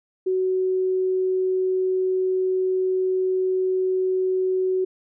sine tone, 373.3 Hz, F#4, 15 cents sharp, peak -19 dBFS, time 0.26-4.85 s, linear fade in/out 10 ms, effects none

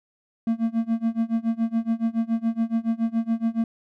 triangle tone with tremolo, 227.8 Hz, A#3, 40 cents flat, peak -16 dBFS, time 0.47-3.64 s, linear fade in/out 2 ms, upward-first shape sine, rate 7.1 Hz, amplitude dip 95%, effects none

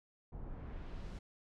brown noise with low-pass filter sweep, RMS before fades -45 dBFS, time 0.32-1.19 s, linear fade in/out 5 ms, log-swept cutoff 780 to 8100 Hz, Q 0.83, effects none

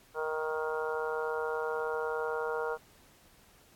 harmonic tone, 156.5 Hz, D#3, 10 cents sharp, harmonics 3 / 4 / 5 / 6 / 7 / 8 / 9, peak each -33 / -41 / -42 / -40 / -43 / -46 / -39 dBFS, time 0.14-2.78 s, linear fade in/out 50 ms, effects pink hiss -61 dBFS RMS until 3.75 s + AAC 64 kbps

